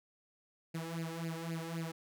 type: tone with flanger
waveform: sawtooth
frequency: 164.81 Hz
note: E3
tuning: in tune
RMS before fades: -40 dBFS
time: 0.74-1.92 s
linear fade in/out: 10 ms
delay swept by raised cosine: 0.42 to 2.42 ms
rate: 3.8 Hz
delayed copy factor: +0.85
effects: none

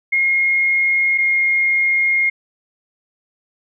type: tone pair in turn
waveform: sine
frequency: 2146 / 2138 Hz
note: C7 / C7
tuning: +43 / +37 cents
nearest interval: unison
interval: 6 cents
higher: first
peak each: -13 dBFS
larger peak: neither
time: 0.12-1.18 / 1.18-2.3 s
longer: second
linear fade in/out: 10 ms
effects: none

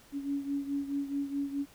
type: beating tone pair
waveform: sine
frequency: 280 / 284.7 Hz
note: C#4 / C#4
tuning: +18 / +46 cents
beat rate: 4.7 Hz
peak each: -32 / -37 dBFS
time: 0.12-1.66 s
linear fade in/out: 50 ms
effects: pink hiss -58 dBFS RMS until 1.74 s

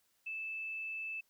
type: tone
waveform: sine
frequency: 2630 Hz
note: E7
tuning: 5 cents flat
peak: -38 dBFS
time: 0.26-1.21 s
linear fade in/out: 10 ms
effects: white hiss -75 dBFS RMS until 1.29 s

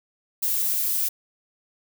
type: noise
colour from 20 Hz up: violet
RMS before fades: -24 dBFS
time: 0.42-1.09 s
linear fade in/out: 10 ms
effects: none

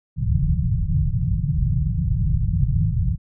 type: low-pass noise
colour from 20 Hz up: white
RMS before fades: -20 dBFS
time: 0.16-3.18 s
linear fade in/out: 50 ms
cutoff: 170 Hz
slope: 96 dB/octave
effects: none

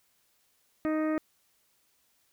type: harmonic tone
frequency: 311.1 Hz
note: D#4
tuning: in tune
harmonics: 1 / 2 / 3 / 4 / 5 / 6 / 7 / 8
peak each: -27 / -33 / -49 / -39 / -48 / -43 / -50 / -55 dBFS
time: 0.85-1.18 s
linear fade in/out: 0 ms
effects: white hiss -70 dBFS RMS until 2.32 s

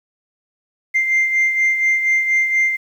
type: beating tone pair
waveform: sine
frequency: 2093 / 2097.2 Hz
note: C7 / C7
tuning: 0 / +3 cents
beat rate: 4.2 Hz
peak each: -13 / -21 dBFS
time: 0.94-2.77 s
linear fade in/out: 20 ms
effects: tanh soft clip ceiling -10 dBFS + 8-bit

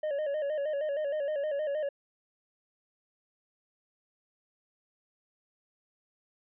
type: tone with vibrato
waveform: triangle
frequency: 587.3 Hz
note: D5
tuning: in tune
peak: -27 dBFS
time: 0.03-1.89 s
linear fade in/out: 5 ms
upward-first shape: square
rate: 6.4 Hz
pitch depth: 77 cents each way
effects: resampled to 8000 Hz

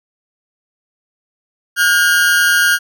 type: tone pair together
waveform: 40% pulse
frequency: 1437 / 1605.5 Hz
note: F6 / G6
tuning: +49 / +41 cents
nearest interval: major second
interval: 192 cents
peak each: -12 dBFS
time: 1.76-2.79 s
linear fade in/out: 50 ms
effects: none

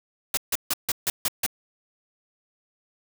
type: noise bursts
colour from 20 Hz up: white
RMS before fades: -24 dBFS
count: 7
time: 0.34-1.464 s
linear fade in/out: 2 ms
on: 32 ms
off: 150 ms
effects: none

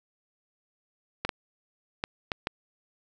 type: clicks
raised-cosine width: 0.3 ms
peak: -12 dBFS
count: 5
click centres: 1.25 / 1.292 / 2.039 / 2.318 / 2.471 s
effects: none

